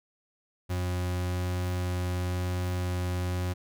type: tone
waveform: 40% pulse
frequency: 90.1 Hz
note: F#2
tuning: 45 cents flat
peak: -27 dBFS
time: 0.69-3.54 s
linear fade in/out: 20 ms
effects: none